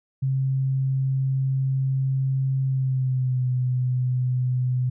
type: tone with pitch glide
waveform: sine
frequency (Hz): 133.5 to 126.37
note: C3 to B2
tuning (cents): +35 to +40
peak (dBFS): -20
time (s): 0.22-4.9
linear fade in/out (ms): 10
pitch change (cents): -95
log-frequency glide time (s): 2.64-3.47
effects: none